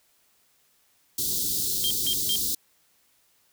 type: band-stop noise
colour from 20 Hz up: white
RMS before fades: -27 dBFS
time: 1.18-2.55 s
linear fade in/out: 5 ms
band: 420 to 3600 Hz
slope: 48 dB/octave
type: tone bursts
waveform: triangle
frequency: 3185 Hz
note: G7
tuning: 27 cents sharp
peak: -23 dBFS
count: 3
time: 1.84-2.358 s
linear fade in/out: 0 ms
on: 66 ms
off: 160 ms
effects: white hiss -65 dBFS RMS until 3.52 s